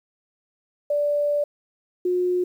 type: tone pair in turn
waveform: sine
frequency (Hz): 584 / 360.2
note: D5 / F#4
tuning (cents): -10 / -46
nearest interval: minor sixth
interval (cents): 836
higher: first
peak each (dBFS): -19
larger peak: neither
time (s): 0.9-1.44 / 2.05-2.44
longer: first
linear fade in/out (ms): 5
effects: 9-bit